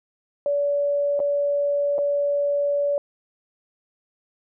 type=tone with dropouts; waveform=sine; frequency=573 Hz; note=D5; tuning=43 cents flat; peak=-19 dBFS; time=0.46-2.98 s; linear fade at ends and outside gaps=1 ms; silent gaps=1.193-1.201 / 1.982-1.987 s; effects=none